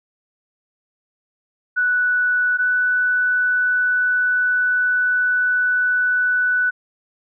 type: tone pair in turn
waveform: sine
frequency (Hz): 1480 / 1488.6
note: F#6 / F#6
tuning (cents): 0 / +10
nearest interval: unison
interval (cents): 10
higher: second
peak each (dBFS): -15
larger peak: neither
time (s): 1.76-2.58 / 2.58-6.71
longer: second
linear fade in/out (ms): 20
effects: none